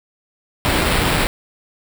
pink noise with sample-and-hold, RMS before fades -17 dBFS, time 0.65-1.27 s, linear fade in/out 0 ms, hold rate 6300 Hz, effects none

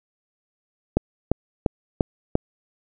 click train, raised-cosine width 2 ms, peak -4 dBFS, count 5, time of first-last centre 0.97-2.354 s, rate 2.89 Hz, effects none

